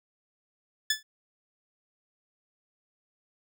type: tone with exponential decay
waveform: 15% pulse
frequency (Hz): 1734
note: A6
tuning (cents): -26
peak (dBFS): -14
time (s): 0.9-1.03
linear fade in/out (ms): 5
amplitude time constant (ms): 27
effects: none